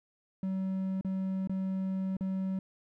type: tone with dropouts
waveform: triangle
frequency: 190 Hz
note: F#3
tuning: 46 cents sharp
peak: -28 dBFS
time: 0.43-2.59 s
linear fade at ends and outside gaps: 2 ms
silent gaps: 1.011-1.047 / 1.474-1.495 / 2.168-2.208 s
effects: none